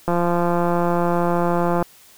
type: click train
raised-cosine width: 1 ms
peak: -7 dBFS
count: 303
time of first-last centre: 0.08-1.826 s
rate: 173 Hz
effects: white hiss -49 dBFS RMS until 2.17 s